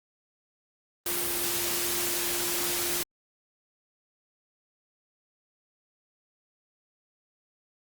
sine tone in noise, 349.2 Hz, F4, in tune, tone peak -37 dBFS, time 1.06-3.03 s, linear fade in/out 2 ms, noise white, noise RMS -29 dBFS, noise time 1.06-3.03 s, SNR -11 dB, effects Opus 32 kbps

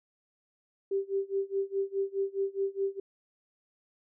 sine tone with tremolo, 392 Hz, G4, in tune, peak -25 dBFS, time 0.91-3 s, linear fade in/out 5 ms, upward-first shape sine, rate 4.8 Hz, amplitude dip 95%, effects none

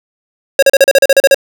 square tone bursts, 546 Hz, C#5, 26 cents flat, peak -3 dBFS, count 11, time 0.59-1.345 s, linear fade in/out 2 ms, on 35 ms, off 37 ms, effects none

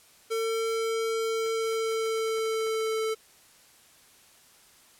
square tone with pitch glide, 449.9 to 440.6 Hz, A4 to A4, +39 to +2 cents, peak -27 dBFS, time 0.3-3.15 s, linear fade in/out 20 ms, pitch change -37 cents, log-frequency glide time 1.38-3.04 s
clicks, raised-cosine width 0.5 ms, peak -35 dBFS, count 3, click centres 1.463 / 2.384 / 2.668 s
effects white hiss -57 dBFS RMS until 4.99 s + low-pass 12000 Hz 12 dB/octave

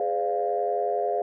sine chord, G# diminished seventh, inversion none, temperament equal with one note detuned, 415.3 / 506.3 / 587.3 / 698.5 Hz, G#4 / B4 / D5 / F5, 0 / +43 / 0 / 0 cents, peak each -28 / -30 / -31 / -26 dBFS, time 0-1.22 s, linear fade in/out 2 ms, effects tanh soft clip ceiling -13 dBFS

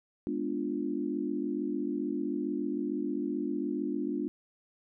sine chord, G# diminished seventh, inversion none, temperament equal, 207.7 / 246.9 / 293.7 / 349.2 Hz, G#3 / B3 / D4 / F4, 0 / 0 / 0 / 0 cents, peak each -38 / -36 / -33 / -36 dBFS, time 0.27-4.28 s, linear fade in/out 0 ms, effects none

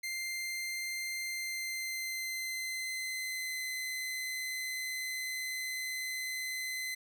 sawtooth tone with pitch glide, 2093 to 2042 Hz, C7 to C7, 0 to -43 cents, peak -32 dBFS, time 0.03-6.95 s, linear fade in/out 10 ms, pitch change -43 cents, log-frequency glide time 1.23-3.63 s, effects none

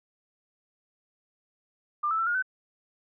sine tone with pitch steps, 1196 / 1313 / 1340 / 1426 / 1517 Hz, D6 / E6 / E6 / F6 / F#6, +31 / -7 / +28 / +36 / +43 cents, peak -24 dBFS, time 2.03-2.425 s, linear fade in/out 10 ms, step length 79 ms, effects none

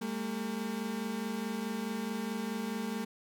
35% pulse tone pair together, 201.5 / 226.2 Hz, G3 / A3, +48 / +48 cents, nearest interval major second, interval 200 cents, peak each -36 / -34 dBFS, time 0.01-3.05 s, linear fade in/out 10 ms, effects none

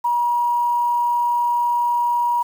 sine tone, 958 Hz, A#5, 47 cents sharp, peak -16 dBFS, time 0.04-2.43 s, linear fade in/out 10 ms, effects 7-bit

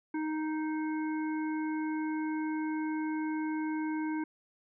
harmonic tone, 311.1 Hz, D#4, in tune, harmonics 1 / 3 / 5 / 7, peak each -31 / -41 / -45 / -48 dBFS, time 0.14-4.24 s, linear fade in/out 5 ms, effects none

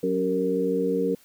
harmonic tone with a mistuned harmonic, 92.5 Hz, F#2, in tune, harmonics 2 / 3 / 4 / 5, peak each -29 / -28 / -30 / -24 dBFS, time 0.03-1.15 s, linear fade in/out 5 ms, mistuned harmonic 4, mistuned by +60 cents, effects white hiss -57 dBFS RMS until 1.24 s

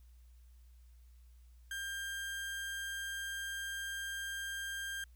35% pulse tone, 1595 Hz, G6, 30 cents sharp, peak -37 dBFS, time 1.71-5.04 s, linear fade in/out 2 ms, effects added 60 Hz sine -56 dBFS peak until 5.15 s + white hiss -75 dBFS RMS until 5.15 s

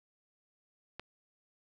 click, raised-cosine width 0.3 ms, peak -25 dBFS, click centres 0.996 s, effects none

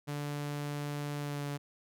sawtooth tone with pitch glide, 145.7 to 143.61 Hz, D3 to D3, -13 to -38 cents, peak -31 dBFS, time 0.07-1.58 s, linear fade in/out 20 ms, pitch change -25 cents, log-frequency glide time 1.18-1.46 s, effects none

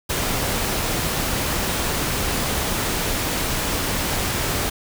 pink noise, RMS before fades -23 dBFS, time 0.09-4.7 s, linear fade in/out 10 ms, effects none

